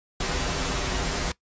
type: noise with comb filter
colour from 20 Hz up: pink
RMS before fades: -27 dBFS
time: 0.2-1.32 s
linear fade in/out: 5 ms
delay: 9.2 ms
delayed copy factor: -0.75
effects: noise-tail reverb RT60 0.1 s tail -19 dB re dry + resampled to 16000 Hz